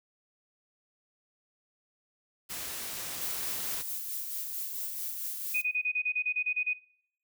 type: noise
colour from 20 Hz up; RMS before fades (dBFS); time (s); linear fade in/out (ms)
white; -38; 2.49-3.83; 20
type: noise with tremolo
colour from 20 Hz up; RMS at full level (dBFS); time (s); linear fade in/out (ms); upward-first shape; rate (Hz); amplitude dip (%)
violet; -35; 3.21-5.62; 5; sine; 4.5; 35
type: tone bursts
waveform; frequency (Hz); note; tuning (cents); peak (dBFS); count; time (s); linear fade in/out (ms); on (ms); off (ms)
sine; 2489; D#7; 0; -26; 12; 5.54-6.736; 10; 74; 28
effects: noise-tail reverb RT60 0.6 s tail -18 dB re dry